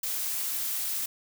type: noise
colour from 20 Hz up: blue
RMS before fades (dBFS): -31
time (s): 0.03-1.06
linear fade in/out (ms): 5
effects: none